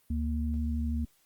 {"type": "tone pair together", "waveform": "sine", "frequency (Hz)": [73.42, 232.9], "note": ["D2", "A#3"], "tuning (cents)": [0, -1], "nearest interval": "octave + minor sixth", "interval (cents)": 1999, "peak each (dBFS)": [-29, -33], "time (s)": [0.1, 1.05], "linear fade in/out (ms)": 5, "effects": ["white hiss -67 dBFS RMS until 1.25 s", "Opus 32 kbps"]}